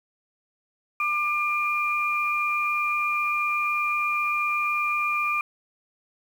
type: tone pair together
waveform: sine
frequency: 1193 / 2399 Hz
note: D6 / D7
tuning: +27 / +36 cents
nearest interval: octave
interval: 1209 cents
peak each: -25 dBFS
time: 1-5.41 s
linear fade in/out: 2 ms
effects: 8-bit